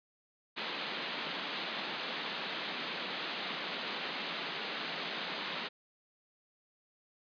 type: band-pass noise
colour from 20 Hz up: white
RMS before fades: -39 dBFS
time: 0.56-5.69 s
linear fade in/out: 20 ms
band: 160 to 4200 Hz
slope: 48 dB/octave
effects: resampled to 11025 Hz